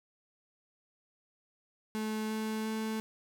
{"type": "tone with pitch steps", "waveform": "35% pulse", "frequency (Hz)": [216.7, 218.1, 219.5], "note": ["A3", "A3", "A3"], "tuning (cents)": [-26, -15, -4], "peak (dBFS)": -31, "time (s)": [1.95, 3], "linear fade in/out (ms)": 0, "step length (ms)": 350, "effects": []}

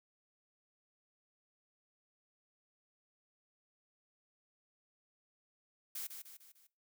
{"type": "noise with echo", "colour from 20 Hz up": "blue", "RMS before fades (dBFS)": -42, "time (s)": [5.95, 6.07], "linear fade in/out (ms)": 5, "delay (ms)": 150, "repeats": 4, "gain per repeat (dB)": -6, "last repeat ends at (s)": 6.67, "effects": ["noise-tail reverb RT60 0.3 s tail -20 dB re dry"]}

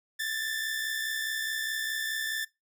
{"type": "tone pair together", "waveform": "sawtooth", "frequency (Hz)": [1716.2, 1781], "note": ["A6", "A6"], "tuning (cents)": [-44, 21], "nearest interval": "minor second", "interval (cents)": 65, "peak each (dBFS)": [-32, -28], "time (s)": [0.19, 2.45], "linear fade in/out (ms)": 10, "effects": ["noise-tail reverb RT60 0.2 s tail -22 dB re dry"]}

